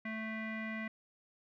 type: tone with low-pass filter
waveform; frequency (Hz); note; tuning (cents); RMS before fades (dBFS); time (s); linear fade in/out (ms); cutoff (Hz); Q
square; 220; A3; 0; -40; 0.05-0.88; 5; 2100; 9.6
effects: none